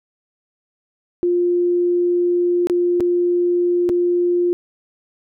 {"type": "tone with dropouts", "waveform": "sine", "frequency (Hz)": 351.7, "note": "F4", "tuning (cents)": 12, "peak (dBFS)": -14, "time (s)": [1.23, 4.53], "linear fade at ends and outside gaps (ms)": 0, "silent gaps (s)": [[2.671, 2.698], [3, 3.006], [3.891, 3.897]], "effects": []}